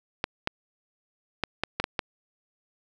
clicks, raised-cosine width 0.3 ms, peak -9 dBFS, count 7, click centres 0.241 / 0.474 / 1.437 / 1.636 / 1.8 / 1.841 / 1.992 s, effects none

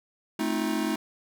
square chord, F dominant seventh, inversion first, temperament just, 218.3 / 261.9 / 314.3 / 349.2 Hz, A3 / C4 / Eb4 / F4, -13 / +2 / +18 / 0 cents, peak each -31 / -34 / -30 / -35 dBFS, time 0.39-0.96 s, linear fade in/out 5 ms, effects none

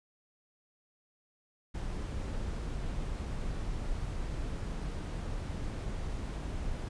brown noise, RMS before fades -36 dBFS, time 1.74-6.89 s, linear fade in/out 10 ms, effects resampled to 22050 Hz

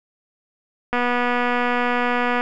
click train, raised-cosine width 0.5 ms, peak -7 dBFS, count 362, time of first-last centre 0.93-2.41 s, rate 244 Hz, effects none

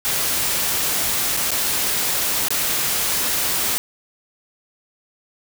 white noise with dropouts, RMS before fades -21 dBFS, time 0.05-3.78 s, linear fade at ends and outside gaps 0 ms, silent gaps 1.367-1.372 / 1.507-1.516 / 2.484-2.505 s, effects none

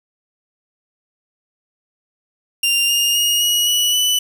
sawtooth tone with pitch steps, 2790 / 2827 / 2865 / 2903 / 2942 / 2982 Hz, F7 / F7 / F7 / F#7 / F#7 / F#7, -2 / +20 / +44 / -34 / -11 / +13 cents, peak -11 dBFS, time 2.63-4.19 s, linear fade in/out 5 ms, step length 260 ms, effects 7-bit

